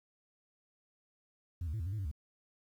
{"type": "tone with pitch steps", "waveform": "sine", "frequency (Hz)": [86.1, 75.5, 110.7, 81.7, 95.3, 108.3, 96.5, 72.7], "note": ["F2", "D2", "A2", "E2", "G2", "A2", "G2", "D2"], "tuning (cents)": [-24, 48, 11, -15, -48, -27, -27, -17], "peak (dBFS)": -32, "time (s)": [1.61, 2.114], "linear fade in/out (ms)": 5, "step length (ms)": 63, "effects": ["tanh soft clip ceiling -33 dBFS", "11-bit"]}